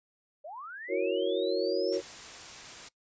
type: linear sweep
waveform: sine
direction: up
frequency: 553 to 5588 Hz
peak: -40 dBFS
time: 0.44-1.97 s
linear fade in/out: 10 ms
type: chord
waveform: sine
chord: F# dominant seventh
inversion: third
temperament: equal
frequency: 329.6 / 370 / 466.2 / 554.4 Hz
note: E4 / F#4 / A#4 / C#5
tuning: 0 / 0 / 0 / 0 cents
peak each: -35 / -30 / -31 / -31 dBFS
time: 0.88-2.02 s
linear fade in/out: 50 ms
type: noise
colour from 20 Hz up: white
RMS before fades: -45 dBFS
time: 1.92-2.89 s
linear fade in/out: 10 ms
effects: noise-tail reverb RT60 0.1 s tail -19 dB re dry + resampled to 16000 Hz